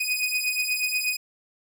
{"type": "beating tone pair", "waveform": "sawtooth", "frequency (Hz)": [2489, 2497.3], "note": ["D#7", "D#7"], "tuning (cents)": [0, 6], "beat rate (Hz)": 8.3, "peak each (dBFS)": [-24, -23], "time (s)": [0, 1.17], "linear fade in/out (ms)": 10, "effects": []}